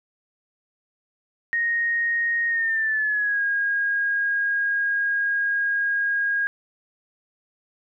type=tone with pitch glide; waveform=sine; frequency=1864.7 to 1632.7 Hz; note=A#6 to G#6; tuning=0 to -30 cents; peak=-20 dBFS; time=1.53-6.47 s; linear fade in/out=0 ms; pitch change=-230 cents; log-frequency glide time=2.48-3.42 s; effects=none

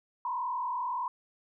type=tone with frequency modulation; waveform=sine; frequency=986 Hz; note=B5; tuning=3 cents flat; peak=-30 dBFS; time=0.25-1.08 s; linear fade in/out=2 ms; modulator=41.2 Hz; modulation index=1.3; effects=none

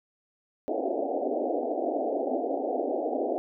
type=band-pass noise; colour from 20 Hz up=white; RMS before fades=-29 dBFS; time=0.68-3.38 s; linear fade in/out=0 ms; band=250 to 760 Hz; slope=96 dB/octave; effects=none

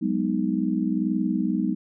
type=chord; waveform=sine; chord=G# minor seventh; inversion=third; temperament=just; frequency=186.89 / 207.7 / 249.2 / 311.5 Hz; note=F#3 / G#3 / B3 / D#4; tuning=+18 / 0 / +16 / +2 cents; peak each=-27 dBFS; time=0.01-1.75 s; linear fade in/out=20 ms; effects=none

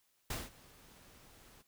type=noise with ADSR envelope; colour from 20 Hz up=pink; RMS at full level=-38 dBFS; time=0.3-1.63 s; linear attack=5 ms; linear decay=190 ms; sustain=-22 dB; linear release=26 ms; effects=white hiss -75 dBFS RMS until 1.67 s

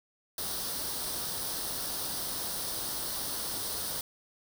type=noise with comb filter; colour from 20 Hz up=white; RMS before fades=-35 dBFS; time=0.38-4.01 s; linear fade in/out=2 ms; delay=0.21 ms; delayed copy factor=+0.65; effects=none

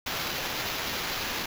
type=noise with sample-and-hold; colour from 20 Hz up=blue; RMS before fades=-32 dBFS; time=0.06-1.46 s; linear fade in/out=5 ms; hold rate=8820 Hz; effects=none

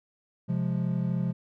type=chord; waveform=triangle; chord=F minor; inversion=second; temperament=equal; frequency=130.81 / 174.61 / 207.7 Hz; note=C3 / F3 / Ab3; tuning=0 / 0 / 0 cents; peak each=-28 / -26 / -32 dBFS; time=0.48-1.33 s; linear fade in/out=20 ms; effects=none

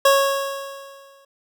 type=tone with exponential decay; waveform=25% pulse; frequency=551 Hz; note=C#5; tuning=11 cents flat; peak=-7 dBFS; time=0.05-1.25 s; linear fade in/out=5 ms; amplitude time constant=260 ms; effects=none

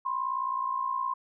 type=tone pair together; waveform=sine; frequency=1003.8 / 1063 Hz; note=B5 / C6; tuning=+28 / +27 cents; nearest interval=minor second; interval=99 cents; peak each=-33 / -29 dBFS; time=0.05-1.14 s; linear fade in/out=10 ms; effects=none

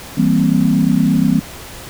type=chord; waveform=sine; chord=C dominant seventh; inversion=first; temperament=equal; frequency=164.81 / 196 / 233.1 / 261.6 Hz; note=E3 / G3 / Bb3 / C4; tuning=0 / 0 / 0 / 0 cents; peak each=-16 dBFS; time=0.17-1.4 s; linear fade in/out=10 ms; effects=pink hiss -33 dBFS RMS until 1.89 s

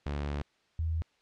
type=tone pair in turn; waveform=sawtooth / sine; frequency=72.2 / 81.04 Hz; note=D2 / E2; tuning=-29 / -29 cents; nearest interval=major second; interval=200 cents; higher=second; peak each=-28 dBFS; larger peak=neither; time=0.06-0.42 / 0.79-1.02 s; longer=first; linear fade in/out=0 ms; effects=white hiss -69 dBFS RMS until 1.21 s + low-pass 4000 Hz 12 dB/octave

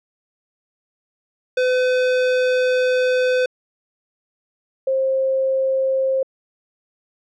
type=tone pair in turn; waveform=square / sine; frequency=506 / 530.7 Hz; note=B4 / C5; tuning=+42 / +24 cents; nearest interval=minor second; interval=82 cents; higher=second; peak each=-16 dBFS; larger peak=neither; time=1.57-3.46 / 4.87-6.23 s; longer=first; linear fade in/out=5 ms; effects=low-pass 4000 Hz 12 dB/octave

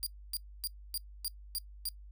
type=tone bursts; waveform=15% pulse; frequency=4788 Hz; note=D8; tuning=33 cents sharp; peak=-26 dBFS; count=7; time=0.03-1.888 s; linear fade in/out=0 ms; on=34 ms; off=270 ms; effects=noise-tail reverb RT60 0.1 s tail -21 dB re dry + added 50 Hz sine -48 dBFS peak until 2.11 s

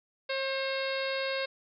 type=harmonic tone with a mistuned harmonic; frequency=538 Hz; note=C5; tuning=48 cents sharp; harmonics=1 / 2 / 3 / 4 / 5 / 6 / 7 / 8 / 9; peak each=-32 / -41 / -38 / -39 / -40 / -48 / -41 / -42 / -46 dBFS; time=0.29-1.46 s; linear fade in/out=10 ms; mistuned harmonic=3; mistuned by=-24 cents; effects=none

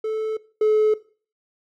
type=tone pair in turn; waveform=triangle; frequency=437 / 429.7 Hz; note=A4 / A4; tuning=-12 / -41 cents; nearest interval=unison; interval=29 cents; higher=first; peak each=-20 / -12 dBFS; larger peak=second; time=0.04-0.37 / 0.61-0.94 s; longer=neither; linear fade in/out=5 ms; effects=noise-tail reverb RT60 0.4 s tail -19 dB re dry + tanh soft clip ceiling -10 dBFS

